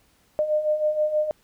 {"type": "beating tone pair", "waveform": "sine", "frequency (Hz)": [604, 610.3], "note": ["D5", "D#5"], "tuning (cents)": [48, -34], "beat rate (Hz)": 6.3, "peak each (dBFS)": [-27, -21], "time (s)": [0.39, 1.31], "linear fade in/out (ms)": 0, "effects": ["pink hiss -62 dBFS RMS until 1.43 s"]}